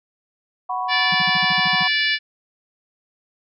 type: chord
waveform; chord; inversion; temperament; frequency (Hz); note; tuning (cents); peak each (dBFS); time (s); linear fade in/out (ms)
sine; F# suspended fourth; none; equal; 740 / 987.8 / 1108.7; F#5 / B5 / C#6; 0 / 0 / 0; -25 / -26 / -28; 0.69-1.88; 10
type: harmonic tone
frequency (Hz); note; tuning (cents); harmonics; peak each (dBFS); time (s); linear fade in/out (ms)
582; D5; -16; 3 / 4 / 5 / 6 / 7 / 8 / 9; -21 / -23 / -25 / -27 / -28 / -29 / -30; 0.88-2.19; 50
type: tone bursts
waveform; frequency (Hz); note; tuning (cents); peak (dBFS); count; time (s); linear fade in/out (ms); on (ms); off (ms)
sine; 174.61; F3; 0; -25; 10; 1.12-1.83; 5; 26; 50
effects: none